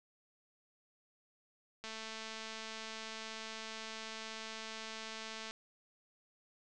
click train, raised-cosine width 0.2 ms, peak -28 dBFS, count 812, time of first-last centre 1.84-5.51 s, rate 221 Hz, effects resampled to 22050 Hz

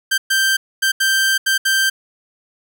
sawtooth tone bursts at uneven times, 1568 Hz, G6, in tune, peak -10 dBFS, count 6, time 0.11-0.18 / 0.3-0.57 / 0.82-0.92 / 1-1.38 / 1.46-1.58 / 1.65-1.9 s, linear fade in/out 10 ms, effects none

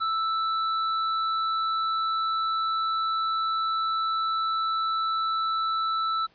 sine tone with tanh clipping, 1320 Hz, E6, 2 cents sharp, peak -26 dBFS, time 0-6.27 s, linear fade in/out 20 ms, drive 15 dB, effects pink hiss -61 dBFS RMS until 6.34 s + resampled to 11025 Hz

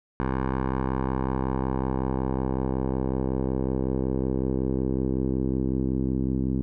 10% pulse tone with low-pass filter sweep, 65.41 Hz, C2, in tune, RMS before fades -26 dBFS, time 0.2-6.62 s, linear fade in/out 0 ms, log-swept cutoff 1300 to 270 Hz, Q 1.6, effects none

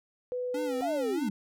sine tone, 497.2 Hz, B4, 12 cents sharp, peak -30 dBFS, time 0.32-0.81 s, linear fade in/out 0 ms
square tone with vibrato, 280 Hz, C#4, 18 cents sharp, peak -34 dBFS, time 0.54-1.29 s, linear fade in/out 5 ms, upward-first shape sine, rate 3.2 Hz, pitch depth 130 cents each way
sine linear sweep, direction down, 740 to 185 Hz, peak -28 dBFS, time 0.82-1.3 s, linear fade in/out 2 ms
effects none

